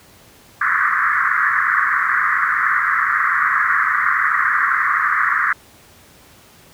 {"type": "band-pass noise", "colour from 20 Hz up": "pink", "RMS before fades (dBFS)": -17, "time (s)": [0.61, 5.53], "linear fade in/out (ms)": 5, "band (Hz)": [1100, 2000], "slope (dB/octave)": 96, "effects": ["pink hiss -47 dBFS RMS until 6.73 s", "high-pass 60 Hz 12 dB/octave"]}